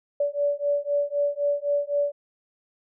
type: beating tone pair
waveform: sine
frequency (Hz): 574 / 577.9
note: D5 / D5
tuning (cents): -40 / -28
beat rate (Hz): 3.9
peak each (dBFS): -25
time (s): 0.2-2.12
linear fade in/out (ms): 5
effects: none